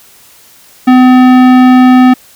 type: tone with tanh clipping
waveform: sine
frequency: 253.9 Hz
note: B3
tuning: 48 cents sharp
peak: -3 dBFS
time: 0.87-2.14 s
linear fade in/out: 10 ms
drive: 18 dB
effects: white hiss -40 dBFS RMS until 2.35 s